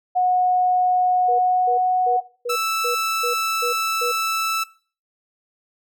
sine tone with pitch glide, 730 to 736.4 Hz, F#5 to F#5, -24 to -8 cents, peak -15 dBFS, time 0.15-2.21 s, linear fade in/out 20 ms, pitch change +16 cents, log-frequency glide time 1.29-1.82 s
sine tone bursts, 483.4 Hz, B4, 37 cents flat, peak -23 dBFS, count 8, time 1.28-4.12 s, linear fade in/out 10 ms, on 110 ms, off 280 ms
sawtooth tone, 1318.5 Hz, E6, in tune, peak -17 dBFS, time 2.49-4.64 s, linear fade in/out 10 ms
effects noise-tail reverb RT60 0.4 s tail -20 dB re dry

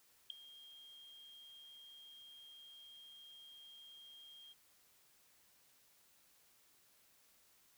sine tone with ADSR envelope, 3223 Hz, G7, 47 cents sharp, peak -34 dBFS, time 0.3-4.54 s, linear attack 3 ms, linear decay 3 ms, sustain -21 dB, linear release 25 ms, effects white hiss -70 dBFS RMS until 7.77 s

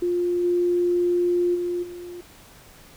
sine tone with level steps, 352 Hz, F4, 14 cents sharp, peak -20 / -18 / -23 / -34 dBFS, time 0.02-2.21 s, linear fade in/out 5 ms, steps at 0.43 / 1.54 / 1.82 s, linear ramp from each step 20 ms, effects pink hiss -49 dBFS RMS until 2.96 s

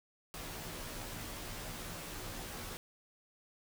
pink noise with comb filter, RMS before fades -44 dBFS, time 0.34-2.77 s, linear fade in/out 0 ms, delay 15 ms, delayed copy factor -0.9, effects none

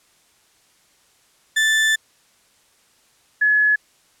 35% pulse / sine tone pair in turn, 1760 / 1701 Hz, A6 / G#6, 0 / +41 cents, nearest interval minor second, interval 59 cents, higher first, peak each -13 dBFS, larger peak neither, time 1.56-1.96 / 3.41-3.76 s, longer first, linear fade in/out 10 ms, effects white hiss -58 dBFS RMS until 4.2 s + low-pass 10000 Hz 12 dB/octave

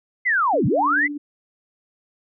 sine linear two-way sweep, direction down then up, 2102 to 102.8 to 2102 Hz, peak -16 dBFS, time 0.25-1.08 s, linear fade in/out 20 ms, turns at 0.66 s
sine tone with tremolo, 291.6 Hz, D4, 12 cents flat, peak -25 dBFS, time 0.53-1.18 s, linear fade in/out 10 ms, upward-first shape sine, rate 16 Hz, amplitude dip 35%
effects none

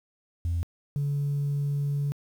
sine tone pair in turn, 85 / 142.95 Hz, F2 / D3, -46 / -46 cents, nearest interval major sixth, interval 900 cents, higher second, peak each -23 dBFS, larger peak neither, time 0.45-0.63 / 0.96-2.12 s, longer second, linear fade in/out 0 ms, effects tanh soft clip ceiling -22 dBFS + 9-bit

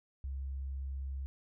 sine tone, 67.5 Hz, C#2, 45 cents flat, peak -36 dBFS, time 0.24-1.26 s, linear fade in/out 0 ms, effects none

